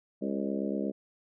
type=harmonic tone with a mistuned harmonic; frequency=68.4 Hz; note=C#2; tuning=23 cents flat; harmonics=3 / 4 / 5 / 6 / 7 / 8 / 9; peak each=-33 / -35 / -37 / -39 / -40 / -41 / -42 dBFS; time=0.21-0.92 s; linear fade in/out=20 ms; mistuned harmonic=8; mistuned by=+32 cents; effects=none